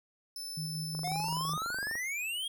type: tone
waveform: sawtooth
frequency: 5274 Hz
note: E8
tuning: in tune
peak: -36 dBFS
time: 0.36-1.53 s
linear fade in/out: 2 ms
type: tone with tremolo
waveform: sine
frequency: 157.6 Hz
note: D#3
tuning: 23 cents sharp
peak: -35 dBFS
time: 0.57-1.57 s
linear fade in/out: 5 ms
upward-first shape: square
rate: 5.5 Hz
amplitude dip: 25%
type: click train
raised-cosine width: 1 ms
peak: -30 dBFS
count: 25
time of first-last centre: 0.95-1.954 s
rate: 23.9 Hz
type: exponential sweep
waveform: square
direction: up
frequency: 703 to 3300 Hz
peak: -34 dBFS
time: 1.04-2.48 s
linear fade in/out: 5 ms
effects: none